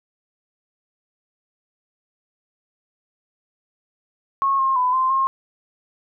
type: tone with pitch steps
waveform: sine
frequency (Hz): 1092 / 1068 / 1002 / 1042 / 1070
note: C#6 / C6 / B5 / C6 / C6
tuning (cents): -26 / +35 / +25 / -7 / +38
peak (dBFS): -16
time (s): 4.42-5.27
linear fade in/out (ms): 0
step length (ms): 170
effects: none